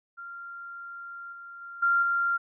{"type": "tone with level steps", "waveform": "sine", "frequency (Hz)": 1387, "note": "F6", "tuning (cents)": -12, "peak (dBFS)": [-38, -41, -39, -20, -23], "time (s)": [0.17, 2.38], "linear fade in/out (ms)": 20, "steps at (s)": [1.32, 1.61, 1.82, 2.02], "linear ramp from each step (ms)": 10, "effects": []}